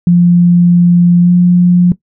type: tone with pitch glide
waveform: sine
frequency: 174.61 to 177.25 Hz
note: F3 to F3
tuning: 0 to +26 cents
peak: -3 dBFS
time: 0.07-1.92 s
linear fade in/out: 2 ms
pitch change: +26 cents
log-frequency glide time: 1.21-1.32 s
effects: noise-tail reverb RT60 0.1 s tail -17 dB re dry